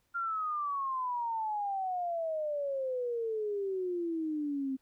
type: exponential sweep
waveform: sine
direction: down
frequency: 1400 to 261.6 Hz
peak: -31 dBFS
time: 0.14-4.77 s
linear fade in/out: 20 ms
effects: pink hiss -75 dBFS RMS until 4.81 s